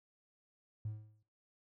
triangle tone with exponential decay, 107.4 Hz, A2, 41 cents flat, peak -32 dBFS, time 0.85-1.23 s, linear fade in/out 5 ms, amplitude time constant 82 ms, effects noise-tail reverb RT60 0.3 s tail -17 dB re dry + tanh soft clip ceiling -33 dBFS

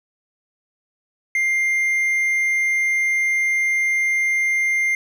triangle tone, 2100 Hz, C7, 6 cents sharp, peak -15 dBFS, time 1.35-4.95 s, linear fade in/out 2 ms, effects none

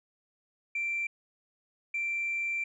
sine tone bursts at uneven times, 2352 Hz, D7, 2 cents sharp, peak -28 dBFS, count 2, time 0.75-1.07 / 1.94-2.64 s, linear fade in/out 5 ms, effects tanh soft clip ceiling -25 dBFS

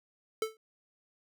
square tone with exponential decay, 440 Hz, A4, in tune, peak -26 dBFS, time 0.42-0.57 s, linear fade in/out 2 ms, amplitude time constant 31 ms, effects none

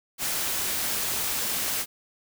white noise, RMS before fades -28 dBFS, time 0.18-1.86 s, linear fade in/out 50 ms, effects none

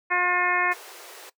harmonic tone, 357.5 Hz, F4, 41 cents sharp, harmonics 1 / 2 / 3 / 4 / 5 / 6 / 7, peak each -33 / -30 / -26 / -30 / -25 / -27 / -33 dBFS, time 0.1-0.74 s, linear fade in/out 20 ms
pink high-pass noise, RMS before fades -44 dBFS, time 0.71-1.3 s, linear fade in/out 10 ms, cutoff 340 Hz, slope 96 dB/octave
effects noise-tail reverb RT60 0.1 s tail -18 dB re dry

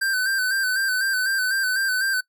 square tone with vibrato, 1544 Hz, G6, 27 cents flat, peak -21 dBFS, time 0.01-2.21 s, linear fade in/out 10 ms, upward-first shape square, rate 4 Hz, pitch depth 41 cents each way, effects noise-tail reverb RT60 0.1 s tail -23 dB re dry

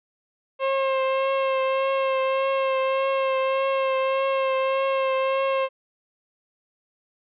30% pulse tone with vibrato, 534 Hz, C5, 35 cents sharp, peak -18 dBFS, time 0.59-5.69 s, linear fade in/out 50 ms, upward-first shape triangle, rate 1.7 Hz, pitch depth 23 cents each way, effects resampled to 8000 Hz

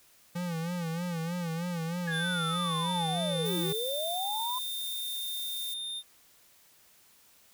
square tone with vibrato, 170 Hz, F3, 46 cents flat, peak -32 dBFS, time 0.35-3.73 s, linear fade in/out 10 ms, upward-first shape sine, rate 3.2 Hz, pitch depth 87 cents each way
sine linear two-way sweep, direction down then up, 1700 to 319.3 to 1028 Hz, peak -32 dBFS, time 2.07-4.59 s, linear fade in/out 10 ms, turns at 3.59 s
square tone with pitch glide, 3520 to 3632 Hz, A7 to A#7, 0 to -46 cents, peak -35 dBFS, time 2.1-6.03 s, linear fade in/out 50 ms, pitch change +54 cents, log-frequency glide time 2.39-4.8 s
violet noise, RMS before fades -40 dBFS, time 3.45-5.74 s, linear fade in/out 5 ms
effects white hiss -61 dBFS RMS until 7.53 s

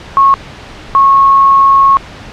sine tone pair in turn, 1095 / 1095 Hz, C#6 / C#6, -22 / -22 cents, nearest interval unison, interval 0 cents, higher neither, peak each -3 dBFS, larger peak neither, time 0.17-0.34 / 0.95-1.97 s, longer second, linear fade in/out 0 ms, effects pink hiss -30 dBFS RMS until 2.32 s + low-pass 4000 Hz 12 dB/octave

